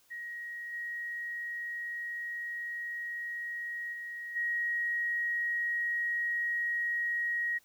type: tone with level steps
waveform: sine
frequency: 1892 Hz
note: A#6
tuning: 25 cents sharp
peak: -38 / -35 / -38 / -29 dBFS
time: 0.1-7.59 s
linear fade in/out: 20 ms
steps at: 0.72 / 3.92 / 4.35 s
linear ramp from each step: 20 ms
effects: white hiss -66 dBFS RMS until 7.64 s